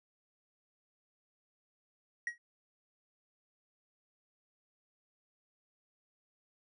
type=tone with exponential decay; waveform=triangle; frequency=1900 Hz; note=A#6; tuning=33 cents sharp; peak=-28 dBFS; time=2.27-2.38 s; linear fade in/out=2 ms; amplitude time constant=23 ms; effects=resampled to 24000 Hz